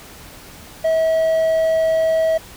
triangle tone, 645 Hz, E5, 38 cents flat, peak -12 dBFS, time 0.84-2.38 s, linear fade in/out 10 ms, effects pink hiss -40 dBFS RMS until 2.56 s

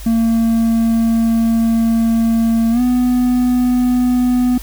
triangle tone with pitch glide, 227.7 to 248.3 Hz, A#3 to B3, -40 to +9 cents, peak -9 dBFS, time 0.06-4.58 s, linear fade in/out 5 ms, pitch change +149 cents, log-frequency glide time 2.71-2.81 s, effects added 50 Hz sine -28 dBFS peak until 4.62 s + white hiss -37 dBFS RMS until 4.62 s

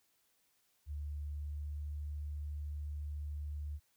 sine tone with pitch glide, 73.42 to 73.85 Hz, D2 to D2, 0 to +10 cents, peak -38 dBFS, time 0.86-3.8 s, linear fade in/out 50 ms, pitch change +10 cents, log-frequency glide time 1.27-1.83 s, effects white hiss -75 dBFS RMS until 3.96 s

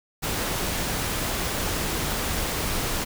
pink noise, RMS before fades -27 dBFS, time 0.22-3.05 s, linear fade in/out 20 ms, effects none

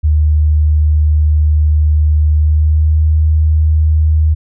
sine tone with pitch glide, 76.1 to 77.74 Hz, D#2 to D#2, -38 to -1 cents, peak -7 dBFS, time 0.03-4.35 s, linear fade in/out 20 ms, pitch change +37 cents, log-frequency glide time 2.34-3.02 s, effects none

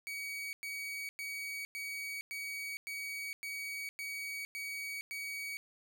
40% pulse tone bursts, 2258 Hz, C#7, 31 cents sharp, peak -38 dBFS, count 10, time 0.07-5.57 s, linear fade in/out 0 ms, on 460 ms, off 100 ms, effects none

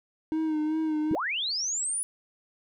triangle tone with vibrato, 311.4 Hz, D#4, 2 cents sharp, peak -23 dBFS, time 0.32-1.15 s, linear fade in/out 0 ms, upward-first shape sine, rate 2.6 Hz, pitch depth 39 cents each way
sine linear sweep, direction up, 103.83 to 10010 Hz, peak -27 dBFS, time 1.11-2.03 s, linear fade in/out 0 ms
effects none

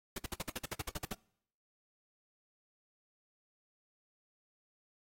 pink noise bursts, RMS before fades -38 dBFS, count 13, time 0.16-1.131 s, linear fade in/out 5 ms, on 23 ms, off 56 ms, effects noise-tail reverb RT60 0.7 s tail -25 dB re dry + AAC 48 kbps

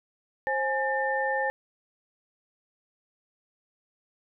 sine tone cluster, 530 / 836 / 1795 Hz, C5 / G#5 / A6, +22 / +11 / +34 cents, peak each -29 dBFS, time 0.47-1.5 s, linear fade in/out 0 ms, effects none

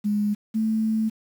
sine tone pair in turn, 207.7 / 220 Hz, G#3 / A3, 0 / 0 cents, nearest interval minor second, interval 100 cents, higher second, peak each -20 dBFS, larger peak neither, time 0.04-0.35 / 0.54-1.1 s, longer second, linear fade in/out 20 ms, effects 8-bit

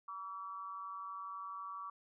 sine tone with amplitude modulation, 1146 Hz, D6, 43 cents flat, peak -39 dBFS, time 0.08-1.9 s, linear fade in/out 5 ms, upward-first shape sine, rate 188 Hz, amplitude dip 70%, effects none

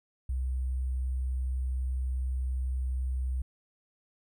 sine tone with sample-and-hold, 64.1 Hz, C2, 35 cents flat, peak -28 dBFS, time 0.29-3.42 s, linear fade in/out 5 ms, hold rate 8820 Hz, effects none

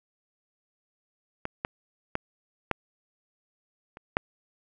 clicks, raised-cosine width 0.5 ms, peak -16 / -13 / -12 / -9 / -28 / -7 dBFS, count 6, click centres 1.454 / 1.649 / 2.154 / 2.713 / 3.971 / 4.169 s, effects none

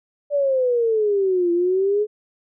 sine exponential two-way sweep, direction down then up, 587 to 341.3 to 428.2 Hz, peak -16 dBFS, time 0.3-2.07 s, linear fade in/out 50 ms, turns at 1.52 s, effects none

